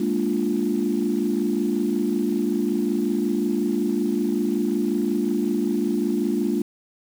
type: chord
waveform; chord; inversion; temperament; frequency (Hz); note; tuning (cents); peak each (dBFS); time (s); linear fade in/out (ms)
sine; Bb dominant seventh; third; equal; 207.7 / 233.1 / 293.7 / 349.2; Ab3 / Bb3 / D4 / F4; 0 / 0 / 0 / 0; -25; 0-6.62; 5
effects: tanh soft clip ceiling -11 dBFS + 7-bit